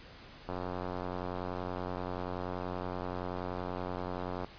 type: click train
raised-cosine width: 1 ms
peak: -23 dBFS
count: 359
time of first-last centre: 0.49-4.446 s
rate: 90.5 Hz
effects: pink hiss -52 dBFS RMS until 4.58 s + resampled to 11025 Hz